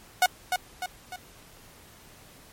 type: tone with echo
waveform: sawtooth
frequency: 732 Hz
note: F#5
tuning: 19 cents flat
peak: -13 dBFS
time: 0.22-0.26 s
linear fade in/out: 2 ms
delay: 300 ms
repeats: 3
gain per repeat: -6 dB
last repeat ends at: 1.16 s
effects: pink hiss -52 dBFS RMS until 2.52 s + MP3 64 kbps